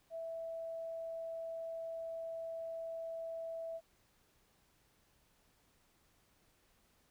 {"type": "tone", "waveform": "sine", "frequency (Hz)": 658, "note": "E5", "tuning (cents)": -3, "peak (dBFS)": -40, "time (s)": [0.1, 3.81], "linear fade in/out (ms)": 50, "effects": ["pink hiss -72 dBFS RMS until 7.1 s"]}